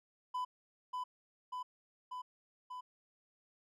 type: tone with echo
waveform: triangle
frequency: 1001 Hz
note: B5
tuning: 23 cents sharp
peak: -33 dBFS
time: 0.34-0.45 s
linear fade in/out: 10 ms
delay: 590 ms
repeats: 4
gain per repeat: -2 dB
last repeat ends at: 2.81 s
effects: none